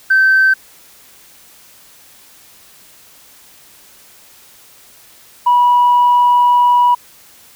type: tone pair in turn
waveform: sine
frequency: 1547 / 974.5 Hz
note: G6 / B5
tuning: -23 / -23 cents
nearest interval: minor sixth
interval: 800 cents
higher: first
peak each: -6 dBFS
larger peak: neither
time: 0.1-0.54 / 5.46-6.95 s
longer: second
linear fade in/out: 10 ms
effects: tanh soft clip ceiling -4 dBFS + white hiss -44 dBFS RMS until 7.55 s